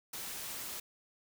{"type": "noise", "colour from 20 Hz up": "white", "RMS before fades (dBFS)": -42, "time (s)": [0.13, 0.8], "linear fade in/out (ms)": 5, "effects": []}